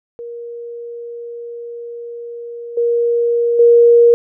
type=tone with level steps; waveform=sine; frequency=471.8 Hz; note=A#4; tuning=21 cents sharp; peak=-26 / -12 / -5 dBFS; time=0.19-4.14 s; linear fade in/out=0 ms; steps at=2.77 / 3.59 s; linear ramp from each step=5 ms; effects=none